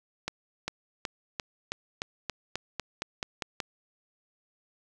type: accelerating click train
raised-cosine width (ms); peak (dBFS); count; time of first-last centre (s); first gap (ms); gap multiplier
0.2; -14; 13; 0.28-3.602; 400; 0.93
effects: none